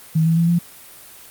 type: tone with pitch steps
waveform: sine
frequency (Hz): 160 / 163.93 / 167.95 / 172.08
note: D#3 / E3 / E3 / F3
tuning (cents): +49 / -9 / +33 / -25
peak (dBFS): -13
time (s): 0.15-0.59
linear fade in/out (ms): 10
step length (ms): 110
effects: white hiss -42 dBFS RMS until 1.3 s + Opus 32 kbps